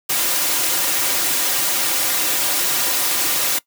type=noise with comb filter; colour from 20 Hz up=white; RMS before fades=-19 dBFS; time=0.09-3.59 s; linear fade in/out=10 ms; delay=4.6 ms; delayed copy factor=-0.65; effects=noise-tail reverb RT60 0.1 s tail -20 dB re dry + high-pass 200 Hz 12 dB/octave